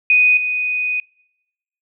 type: tone with level steps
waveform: sine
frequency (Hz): 2489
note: D#7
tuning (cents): 0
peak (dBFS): -9 / -17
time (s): 0.1-1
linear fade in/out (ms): 2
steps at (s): 0.37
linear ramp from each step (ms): 2
effects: noise-tail reverb RT60 0.9 s tail -26 dB re dry